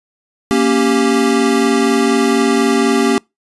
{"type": "chord", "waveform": "square", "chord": "G diminished", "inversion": "first", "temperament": "equal", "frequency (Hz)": [233.1, 277.2, 392], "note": ["Bb3", "Db4", "G4"], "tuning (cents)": [0, 0, 0], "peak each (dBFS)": -16, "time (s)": [0.51, 3.18], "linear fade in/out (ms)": 0, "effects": ["noise-tail reverb RT60 0.2 s tail -26 dB re dry", "resampled to 24000 Hz"]}